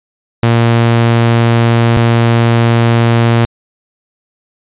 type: tone pair in turn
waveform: sawtooth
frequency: 116.54 / 116.54 Hz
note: A#2 / A#2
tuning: 0 / 0 cents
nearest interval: unison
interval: 0 cents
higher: neither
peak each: -3 dBFS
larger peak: neither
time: 0.43-1.97 / 1.97-3.45 s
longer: first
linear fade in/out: 0 ms
effects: resampled to 8000 Hz